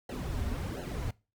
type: noise with flanger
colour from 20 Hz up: brown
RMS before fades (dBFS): -35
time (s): 0.09-1.11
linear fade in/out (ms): 5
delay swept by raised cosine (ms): 0.84 to 6.34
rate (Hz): 1.4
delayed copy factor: -1
effects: noise-tail reverb RT60 0.3 s tail -22 dB re dry